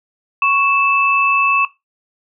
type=tone pair together; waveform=sine; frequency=1108.7 / 2631 Hz; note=C#6 / E7; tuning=0 / -4 cents; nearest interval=octave + minor third; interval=1496 cents; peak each=-14 dBFS; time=0.42-1.65 s; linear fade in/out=2 ms; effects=noise-tail reverb RT60 0.2 s tail -17 dB re dry